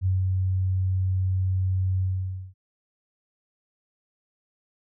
sine tone with ADSR envelope, 93.6 Hz, F#2, 20 cents sharp, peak -19 dBFS, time 0.01-2.54 s, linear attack 48 ms, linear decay 170 ms, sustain -2 dB, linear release 530 ms, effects none

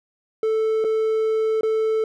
triangle tone with dropouts, 440 Hz, A4, in tune, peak -16 dBFS, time 0.43-2.04 s, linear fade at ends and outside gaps 2 ms, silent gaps 0.842-0.846 / 1.61-1.632 s, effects none

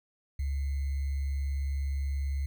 sine tone with sample-and-hold, 69.3 Hz, C#2, in tune, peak -28 dBFS, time 0.39-2.46 s, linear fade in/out 5 ms, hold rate 2100 Hz, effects none

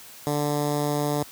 10% pulse tone with notch filter, 146.83 Hz, D3, in tune, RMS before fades -25 dBFS, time 0.27-1.23 s, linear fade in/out 0 ms, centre 2500 Hz, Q 0.73, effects white hiss -45 dBFS RMS until 1.31 s + high-pass 60 Hz 12 dB/octave

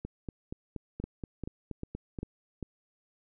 two click trains, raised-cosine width 3 ms, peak -23 / -24 dBFS, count 5 / 10, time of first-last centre 1.04-2.627 / 0.05-2.188 s, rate 2.52 / 4.21 Hz, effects none

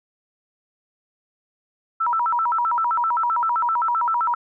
sine tone with vibrato, 1128 Hz, C#6, 30 cents sharp, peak -18 dBFS, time 2-4.35 s, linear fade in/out 10 ms, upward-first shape square, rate 7.7 Hz, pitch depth 280 cents each way, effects none

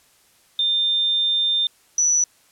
sine tone pair in turn, 3600 / 5927 Hz, A7 / F#8, +39 / +2 cents, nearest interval major sixth, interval 863 cents, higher second, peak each -17 / -15 dBFS, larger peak second, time 0.59-1.67 / 1.98-2.24 s, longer first, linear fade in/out 2 ms, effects white hiss -57 dBFS RMS until 2.51 s + low-pass 12000 Hz 12 dB/octave

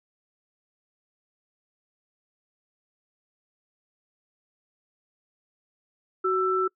sine tone pair together, 373.9 / 1330 Hz, F#4 / E6, +18 / +15 cents, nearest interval octave + minor seventh, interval 2197 cents, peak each -24 dBFS, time 6.24-6.68 s, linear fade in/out 10 ms, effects noise-tail reverb RT60 0.1 s tail -24 dB re dry

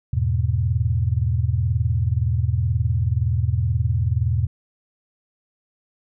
sine chord, E major, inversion none, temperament equal with one note detuned, 82.41 / 104.43 / 123.47 Hz, E2 / G#2 / B2, 0 / +10 / 0 cents, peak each -22 dBFS, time 0.13-4.47 s, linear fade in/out 5 ms, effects none

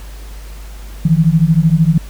sine beating tone pair, 155.56 / 168.56 Hz, D#3 / E3, 0 / +39 cents, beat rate 13 Hz, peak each -11 dBFS, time 1.05-1.98 s, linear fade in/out 5 ms, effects added 50 Hz sine -28 dBFS peak until 2.09 s + pink hiss -40 dBFS RMS until 2.09 s

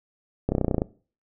clicks, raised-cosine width 2 ms, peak -9 dBFS, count 11, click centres 0.49 / 0.52 / 0.551 / 0.582 / 0.613 / 0.646 / 0.682 / 0.712 / 0.745 / 0.782 / 0.819 s, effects noise-tail reverb RT60 0.4 s tail -21 dB re dry

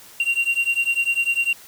triangle beating tone pair, 2756 / 2766 Hz, F7 / F7, -24 / -17 cents, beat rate 10 Hz, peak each -20 dBFS, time 0.2-1.53 s, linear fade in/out 2 ms, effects white hiss -45 dBFS RMS until 1.67 s

